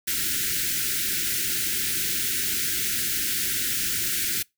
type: band-stop noise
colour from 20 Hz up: white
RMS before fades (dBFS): -26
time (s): 0.07-4.43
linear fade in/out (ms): 10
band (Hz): 410 to 1400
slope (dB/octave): 96
effects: noise-tail reverb RT60 0.2 s tail -25 dB re dry